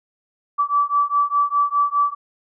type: beating tone pair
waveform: sine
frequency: 1153 / 1157.9 Hz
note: D6 / D6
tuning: -32 / -25 cents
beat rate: 4.9 Hz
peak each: -19 dBFS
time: 0.58-2.15 s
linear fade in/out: 20 ms
effects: none